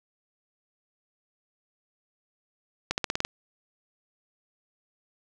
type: accelerating click train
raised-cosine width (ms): 0.2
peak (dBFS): -9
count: 7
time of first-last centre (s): 2.91-3.25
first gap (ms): 69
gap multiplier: 0.92
effects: none